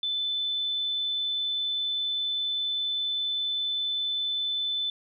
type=tone; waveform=sine; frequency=3515 Hz; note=A7; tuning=2 cents flat; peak=-26 dBFS; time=0.03-4.9 s; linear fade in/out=2 ms; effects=none